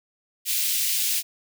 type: high-pass noise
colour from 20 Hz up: white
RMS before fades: -24 dBFS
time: 0.45-1.23 s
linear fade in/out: 50 ms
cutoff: 2400 Hz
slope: 24 dB/octave
effects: none